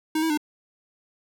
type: tone with pitch steps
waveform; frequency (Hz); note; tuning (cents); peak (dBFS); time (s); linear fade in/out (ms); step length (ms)
square; 313.7 / 323.2 / 300.9; D#4 / E4 / D4; +14 / -34 / +42; -22; 0.15-0.375; 5; 75
effects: none